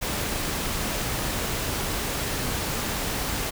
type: noise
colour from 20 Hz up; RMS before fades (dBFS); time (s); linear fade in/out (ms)
pink; -28; 0.01-3.51; 20
effects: none